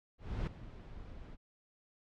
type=noise with ADSR envelope; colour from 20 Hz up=brown; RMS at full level=-34 dBFS; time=0.18-1.37 s; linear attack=290 ms; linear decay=9 ms; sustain=-15 dB; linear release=37 ms; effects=low-pass 4000 Hz 12 dB/octave